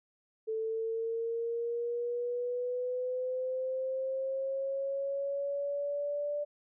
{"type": "linear sweep", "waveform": "sine", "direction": "up", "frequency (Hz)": [440, 587.3], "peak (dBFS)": -31, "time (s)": [0.47, 6.45], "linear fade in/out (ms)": 20, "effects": []}